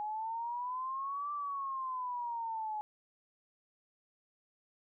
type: exponential two-way sweep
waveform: sine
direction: up then down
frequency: 835 to 1175 to 843 Hz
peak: -35 dBFS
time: 0-2.81 s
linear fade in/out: 0 ms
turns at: 1.32 s
effects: none